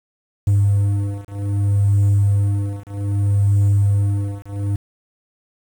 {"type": "beating tone pair", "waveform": "triangle", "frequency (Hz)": [100.3, 100.93], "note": ["G2", "G#2"], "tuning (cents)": [40, -49], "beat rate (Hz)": 0.63, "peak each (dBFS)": -15, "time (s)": [0.47, 4.76], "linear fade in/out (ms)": 5, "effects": ["tanh soft clip ceiling -5 dBFS", "7-bit"]}